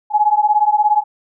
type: beating tone pair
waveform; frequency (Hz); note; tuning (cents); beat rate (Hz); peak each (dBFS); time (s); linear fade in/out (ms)
sine; 834 / 851; G#5 / G#5; +7 / +42; 17; -14; 0.1-1.04; 50
effects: none